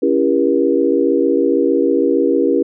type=chord; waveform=sine; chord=C# diminished seventh; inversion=none; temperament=just; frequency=277.2 / 332.6 / 399.1 / 479 Hz; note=C#4 / E4 / G4 / Bb4; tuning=0 / +16 / +31 / +47 cents; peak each=-17 dBFS; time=0.02-2.63 s; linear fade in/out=10 ms; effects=none